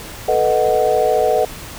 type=chord; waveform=sine; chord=B dominant seventh; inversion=third; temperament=equal; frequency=440 / 493.9 / 622.3 / 740 Hz; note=A4 / B4 / D#5 / F#5; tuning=0 / 0 / 0 / 0 cents; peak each=-18 dBFS; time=0.28-1.45 s; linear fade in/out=5 ms; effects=pink hiss -33 dBFS RMS until 1.78 s